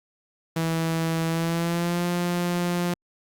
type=tone with pitch glide; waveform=sawtooth; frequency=163.6 to 175.34 Hz; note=E3 to F3; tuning=-13 to +7 cents; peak=-19 dBFS; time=0.56-2.94 s; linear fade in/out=5 ms; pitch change=+120 cents; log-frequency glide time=1.27-2.06 s; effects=Opus 48 kbps